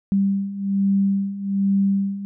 sine beating tone pair, 196.1 / 197.3 Hz, G3 / G3, +1 / +11 cents, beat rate 1.2 Hz, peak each -23 / -19 dBFS, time 0.12-2.25 s, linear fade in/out 0 ms, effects none

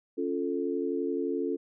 sine chord, Db augmented, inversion none, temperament equal, 277.2 / 349.2 / 440 Hz, Db4 / F4 / A4, 0 / 0 / 0 cents, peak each -32 dBFS, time 0.17-1.57 s, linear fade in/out 20 ms, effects none

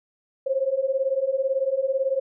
sine beating tone pair, 523.3 / 541.3 Hz, C5 / C#5, 0 / -41 cents, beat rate 18 Hz, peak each -25 / -23 dBFS, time 0.46-2.2 s, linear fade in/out 10 ms, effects none

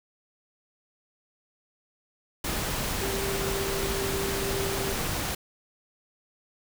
sine tone in noise, 392 Hz, G4, in tune, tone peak -31 dBFS, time 3.01-4.93 s, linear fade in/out 5 ms, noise pink, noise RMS -30 dBFS, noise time 2.44-5.35 s, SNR -4 dB, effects none

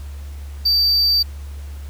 triangle tone, 4642 Hz, D8, 21 cents flat, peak -12 dBFS, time 0.65-1.23 s, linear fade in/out 10 ms, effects added 71 Hz sine -29 dBFS peak until 1.89 s + pink hiss -47 dBFS RMS until 1.89 s

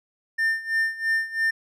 triangle tone with tremolo, 1800 Hz, A6, 39 cents sharp, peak -17 dBFS, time 0.38-1.51 s, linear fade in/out 10 ms, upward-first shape sine, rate 3 Hz, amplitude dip 85%, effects none

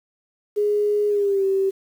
sine tone with pitch glide, 415.3 to 387.5 Hz, G#4 to G4, 0 to -20 cents, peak -17 dBFS, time 0.56-1.71 s, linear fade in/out 20 ms, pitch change -120 cents, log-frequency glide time 1.09-1.44 s, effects 8-bit

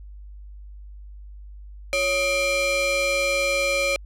45% pulse ring-modulated tone, 905 Hz, A5, 48 cents sharp, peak -17 dBFS, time 1.93-3.96 s, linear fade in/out 0 ms, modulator 1460 Hz, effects added 50 Hz sine -38 dBFS peak until 4.05 s + low-pass 11000 Hz 12 dB/octave

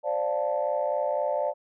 sine chord, D minor seventh, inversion third, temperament equal, 523.3 / 587.3 / 698.5 / 880 Hz, C5 / D5 / F5 / A5, 0 / 0 / 0 / 0 cents, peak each -31 / -26 / -32 / -32 dBFS, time 0.03-1.54 s, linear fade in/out 50 ms, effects tanh soft clip ceiling -14 dBFS

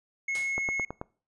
triangle tone, 2177 Hz, C#7, 32 cents flat, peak -26 dBFS, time 0.28-0.85 s, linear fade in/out 5 ms
white noise with exponential decay, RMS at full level -37 dBFS, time 0.35-0.7 s, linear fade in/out 0 ms, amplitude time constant 74 ms
click train, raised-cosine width 1 ms, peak -20 dBFS, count 5, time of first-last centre 0.58-1.014 s, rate 9.21 Hz
effects noise-tail reverb RT60 0.4 s tail -23 dB re dry + resampled to 22050 Hz

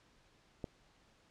click, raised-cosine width 2 ms, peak -26 dBFS, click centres 0.642 s, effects pink hiss -68 dBFS RMS until 1.3 s + low-pass 6000 Hz 12 dB/octave

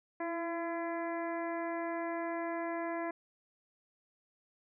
harmonic tone with a mistuned harmonic, 337.9 Hz, E4, 43 cents sharp, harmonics 1 / 2 / 3 / 4 / 5 / 6 / 7, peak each -38 / -38 / -42 / -51 / -46 / -48 / -56 dBFS, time 0.2-3.11 s, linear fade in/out 5 ms, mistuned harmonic 1, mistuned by -29 cents, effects none

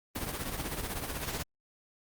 pink noise with tremolo, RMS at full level -33 dBFS, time 0.15-1.43 s, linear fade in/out 10 ms, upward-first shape triangle, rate 16 Hz, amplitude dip 65%, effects Opus 32 kbps

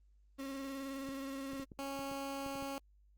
35% pulse tone with vibrato, 271.9 Hz, C#4, 33 cents flat, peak -39 dBFS, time 0.38-1.65 s, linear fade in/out 20 ms, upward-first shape square, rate 19 Hz, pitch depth 22 cents each way
clicks, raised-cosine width 3 ms, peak -37 dBFS, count 9, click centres 1.089 / 1.534 / 1.598 / 1.718 / 1.992 / 2.115 / 2.463 / 2.555 / 2.625 s
15% pulse tone, 275.1 Hz, C#4, 13 cents flat, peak -33 dBFS, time 1.79-2.78 s, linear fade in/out 0 ms
effects added 50 Hz sine -63 dBFS peak until 3.17 s + Opus 24 kbps

